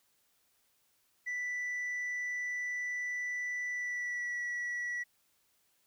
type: tone with pitch glide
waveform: sine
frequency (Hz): 1975 to 1941.1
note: B6 to B6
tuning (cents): 0 to -30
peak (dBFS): -31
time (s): 1.26-5.04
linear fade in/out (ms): 20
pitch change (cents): -30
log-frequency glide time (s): 3.7-4.42
effects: tanh soft clip ceiling -33 dBFS + white hiss -73 dBFS RMS until 5.86 s